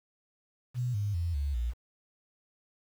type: tone with pitch steps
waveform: sine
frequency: 123.47 / 102.63 / 85.31 / 70.91 / 58.95 Hz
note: B2 / G#2 / F2 / C#2 / A#1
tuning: 0 / -20 / -40 / +40 / +20 cents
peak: -28 dBFS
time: 0.74-1.74 s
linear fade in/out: 50 ms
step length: 200 ms
effects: 9-bit